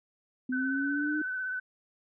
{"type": "linear sweep", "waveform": "sine", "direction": "up", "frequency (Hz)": [253.3, 307.4], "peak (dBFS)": -29, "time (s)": [0.49, 1.22], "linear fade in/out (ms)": 5}
{"type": "tone with vibrato", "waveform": "sine", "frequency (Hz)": 1512, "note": "F#6", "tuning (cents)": 37, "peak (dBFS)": -31, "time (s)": [0.52, 1.6], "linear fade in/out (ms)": 10, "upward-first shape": "triangle", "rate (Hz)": 16, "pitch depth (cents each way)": 30}
{"effects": []}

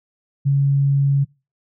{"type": "tone", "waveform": "sine", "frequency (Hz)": 139.4, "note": "C#3", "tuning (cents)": 10, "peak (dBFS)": -13, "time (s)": [0.45, 1.25], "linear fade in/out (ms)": 20, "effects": ["noise-tail reverb RT60 0.3 s tail -25 dB re dry"]}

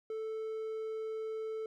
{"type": "tone", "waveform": "triangle", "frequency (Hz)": 440, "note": "A4", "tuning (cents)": 0, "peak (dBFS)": -34, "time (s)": [0.1, 1.66], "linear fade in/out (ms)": 2, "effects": []}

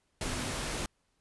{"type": "tone in noise", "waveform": "sine", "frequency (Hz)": 249.7, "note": "B3", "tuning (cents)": 19, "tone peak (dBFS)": -42, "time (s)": [0.26, 0.51], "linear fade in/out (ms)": 2, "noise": "pink", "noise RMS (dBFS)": -35, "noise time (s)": [0.21, 0.86], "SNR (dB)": -10, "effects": ["pink hiss -75 dBFS RMS until 1.2 s", "resampled to 24000 Hz"]}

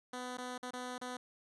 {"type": "tone with dropouts", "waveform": "10% pulse", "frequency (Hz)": 250, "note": "B3", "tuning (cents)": 21, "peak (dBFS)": -32, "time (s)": [0.13, 1.17], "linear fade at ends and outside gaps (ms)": 5, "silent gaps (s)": [[0.372, 0.382], [0.579, 0.628], [0.708, 0.734], [0.981, 1.014]], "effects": ["resampled to 24000 Hz"]}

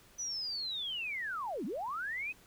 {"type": "linear two-way sweep", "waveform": "sine", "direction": "down then up", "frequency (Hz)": [6010, 181.3, 2587], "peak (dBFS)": -35, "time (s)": [0.18, 2.33], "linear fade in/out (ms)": 20, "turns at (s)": 1.65, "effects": ["pink hiss -61 dBFS RMS until 2.46 s"]}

